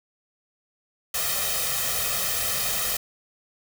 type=noise with comb filter; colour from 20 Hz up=white; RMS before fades=-26 dBFS; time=1.14-2.97 s; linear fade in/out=5 ms; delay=1.6 ms; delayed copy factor=+0.95; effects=none